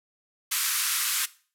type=band-pass noise; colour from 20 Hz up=white; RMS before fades=-27 dBFS; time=0.51-1.26 s; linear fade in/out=10 ms; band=1100 to 14000 Hz; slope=48 dB/octave; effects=noise-tail reverb RT60 0.4 s tail -18 dB re dry